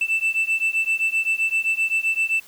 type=beating tone pair; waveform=sine; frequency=2652 / 2659.7 Hz; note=E7 / E7; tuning=+10 / +15 cents; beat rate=7.7 Hz; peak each=-20 dBFS; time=0.01-2.4 s; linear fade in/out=5 ms; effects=tanh soft clip ceiling -16 dBFS + white hiss -48 dBFS RMS until 2.47 s